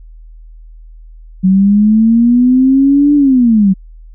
sine linear two-way sweep, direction up then down, 185 to 293.7 to 185 Hz, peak -5 dBFS, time 1.43-3.74 s, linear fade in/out 20 ms, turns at 3.15 s, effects added 40 Hz sine -32 dBFS peak until 4.14 s

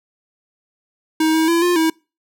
square tone with pitch steps, 316.4 / 319.9 / 337.1 / 352.7 / 322 Hz, D#4 / D#4 / E4 / F4 / E4, +29 / +48 / +39 / +17 / -41 cents, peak -14 dBFS, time 1.2-1.9 s, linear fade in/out 5 ms, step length 140 ms, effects noise-tail reverb RT60 0.3 s tail -26 dB re dry

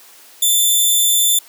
10% pulse tone, 3538 Hz, A7, 9 cents sharp, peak -4 dBFS, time 0.42-1.39 s, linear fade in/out 5 ms, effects white hiss -44 dBFS RMS until 1.48 s + high-pass 300 Hz 12 dB/octave

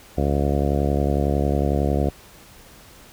harmonic tone, 71 Hz, C#2, 42 cents sharp, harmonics 1 / 2 / 3 / 4 / 5 / 6 / 7 / 8 / 9 / 10, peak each -22 / -25 / -27 / -28 / -29 / -30 / -30 / -31 / -32 / -32 dBFS, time 0.17-2.1 s, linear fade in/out 10 ms, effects pink hiss -47 dBFS RMS until 3.12 s

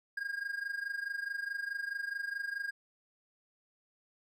triangle tone with amplitude modulation, 1622 Hz, G#6, 41 cents flat, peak -30 dBFS, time 0.17-2.71 s, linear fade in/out 5 ms, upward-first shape sine, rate 24.7 Hz, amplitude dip 80%, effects none

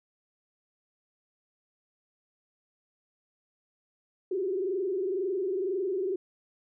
sine tone with frequency modulation, 379.6 Hz, F#4, 44 cents sharp, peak -27 dBFS, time 4.31-6.16 s, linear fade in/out 5 ms, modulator 22 Hz, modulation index 1.2, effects none

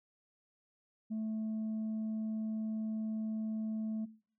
sine tone, 218.7 Hz, A3, 10 cents flat, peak -32 dBFS, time 1.1-4.06 s, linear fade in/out 20 ms, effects noise-tail reverb RT60 0.5 s tail -21 dB re dry + tanh soft clip ceiling -33 dBFS

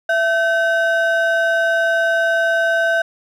triangle ring-modulated tone, 1101 Hz, C#6, 12 cents flat, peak -9 dBFS, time 0.09-3.02 s, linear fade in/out 5 ms, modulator 435 Hz, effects none

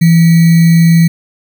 sine tone with sample-and-hold, 166.5 Hz, E3, 18 cents sharp, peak -3 dBFS, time 0.01-1.08 s, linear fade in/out 10 ms, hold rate 2100 Hz, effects none

